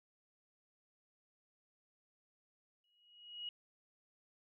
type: tone with exponential growth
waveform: sine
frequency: 2899 Hz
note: F#7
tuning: 36 cents flat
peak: -39 dBFS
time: 2.84-3.49 s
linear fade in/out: 2 ms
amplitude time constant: 140 ms
effects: none